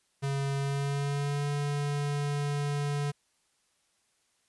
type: tone with pitch glide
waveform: square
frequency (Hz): 138.59 to 144.39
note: C#3 to D3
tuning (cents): 0 to -29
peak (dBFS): -29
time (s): 0.22-3.12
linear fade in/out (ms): 20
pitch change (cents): +71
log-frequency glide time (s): 0.56-1.48
effects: white hiss -72 dBFS RMS until 4.48 s + resampled to 24000 Hz